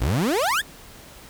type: exponential sweep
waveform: 30% pulse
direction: up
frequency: 50.7 to 1864.7 Hz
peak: -17 dBFS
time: 0-0.62 s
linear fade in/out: 20 ms
effects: pink hiss -45 dBFS RMS until 1.29 s